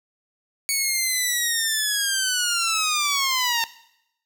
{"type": "linear sweep", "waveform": "10% pulse", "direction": "down", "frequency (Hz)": [2235, 906], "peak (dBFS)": -12, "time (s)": [0.69, 3.64], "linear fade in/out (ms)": 0, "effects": ["noise-tail reverb RT60 0.8 s tail -18 dB re dry"]}